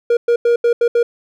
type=tone bursts at uneven times; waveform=triangle; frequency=473.4 Hz; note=A#4; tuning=27 cents sharp; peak=-8 dBFS; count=6; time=0.1-0.17 / 0.28-0.36 / 0.45-0.56 / 0.64-0.73 / 0.81-0.88 / 0.95-1.03 s; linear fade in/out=5 ms; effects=none